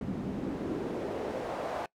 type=noise with band-pass filter sweep; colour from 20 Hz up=pink; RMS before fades=-35 dBFS; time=0.01-1.86 s; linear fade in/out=2 ms; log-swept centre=200 to 710 Hz; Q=1.9; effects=noise-tail reverb RT60 0.1 s tail -22 dB re dry